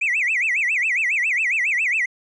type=tone with vibrato; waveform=triangle; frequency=2268 Hz; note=C#7; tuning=39 cents sharp; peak=-15 dBFS; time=0.01-2.06 s; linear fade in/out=10 ms; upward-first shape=sine; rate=7.3 Hz; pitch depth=290 cents each way; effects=tanh soft clip ceiling -14 dBFS + resampled to 22050 Hz